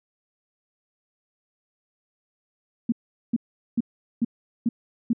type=tone bursts; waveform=sine; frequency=233.1 Hz; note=A#3; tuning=in tune; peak=-18 dBFS; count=6; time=2.89-5.132 s; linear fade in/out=5 ms; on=32 ms; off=410 ms; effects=none